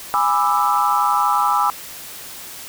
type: chord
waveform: sine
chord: E dominant seventh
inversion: first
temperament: just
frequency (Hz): 824.1 / 988.9 / 1186.7 / 1318.5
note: G#5 / B5 / D6 / E6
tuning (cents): -14 / +2 / +18 / 0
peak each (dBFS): -20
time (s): 0.14-1.7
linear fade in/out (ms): 0
effects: white hiss -35 dBFS RMS until 2.68 s